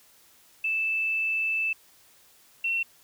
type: tone pair in turn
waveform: sine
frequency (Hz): 2637 / 2711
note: E7 / E7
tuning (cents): 0 / +48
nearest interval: unison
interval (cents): 48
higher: second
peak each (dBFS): -24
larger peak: neither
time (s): 0.64-1.73 / 2.64-2.83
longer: first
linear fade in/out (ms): 5
effects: white hiss -58 dBFS RMS until 3.03 s